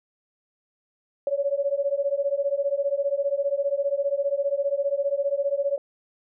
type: beating tone pair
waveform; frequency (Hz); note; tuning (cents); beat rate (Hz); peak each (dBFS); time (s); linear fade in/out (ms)
sine; 554.4 / 569.4; C#5 / C#5; 0 / +46; 15; -25; 1.27-5.78; 2
effects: none

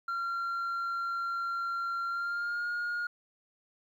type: tone with pitch glide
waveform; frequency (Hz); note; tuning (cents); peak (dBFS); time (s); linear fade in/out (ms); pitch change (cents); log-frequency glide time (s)
sine; 1376 to 1427.8; F6 to F6; -26 to +38; -28; 0.08-3.07; 5; +64; 2.08-2.67
effects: tanh soft clip ceiling -30 dBFS + 11-bit

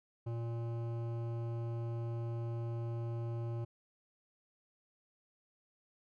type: tone with hard clipping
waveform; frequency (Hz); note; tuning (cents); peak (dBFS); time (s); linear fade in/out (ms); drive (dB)
sine; 116.54; A#2; 0; -38; 0.26-3.65; 10; 14
effects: none

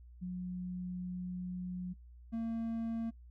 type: tone pair in turn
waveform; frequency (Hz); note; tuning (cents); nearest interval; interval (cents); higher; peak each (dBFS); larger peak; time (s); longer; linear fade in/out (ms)
sine / triangle; 180.8 / 227.8; F#3 / A#3; -40 / -40; major third; 400; second; -37 / -32; second; 0.21-1.94 / 2.32-3.11; first; 20
effects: noise-tail reverb RT60 0.1 s tail -23 dB re dry + added 60 Hz sine -52 dBFS peak until 3.3 s

